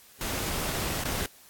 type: noise with dropouts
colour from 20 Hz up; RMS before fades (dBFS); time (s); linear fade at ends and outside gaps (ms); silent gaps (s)
pink; -31; 0.21-1.26; 1; 1.038-1.053
effects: white hiss -54 dBFS RMS until 1.49 s + AAC 64 kbps